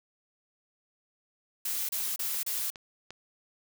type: noise bursts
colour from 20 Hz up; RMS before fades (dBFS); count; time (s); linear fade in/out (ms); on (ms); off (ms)
blue; -32; 4; 1.65-2.703; 5; 240; 31
type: clicks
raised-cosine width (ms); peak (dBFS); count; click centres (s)
0.2; -25; 5; 2.002 / 2.202 / 2.344 / 2.758 / 3.106
effects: none